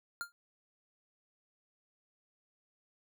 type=tone with exponential decay; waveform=square; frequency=1400 Hz; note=F6; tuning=4 cents sharp; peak=-33 dBFS; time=0.21-0.32 s; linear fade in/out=0 ms; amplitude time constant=23 ms; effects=none